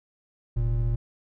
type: tone pair together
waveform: triangle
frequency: 43.65 / 116.54 Hz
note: F1 / A#2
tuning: 0 / 0 cents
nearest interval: octave + perfect fourth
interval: 1700 cents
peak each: -23 dBFS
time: 0.56-0.96 s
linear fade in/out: 10 ms
effects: none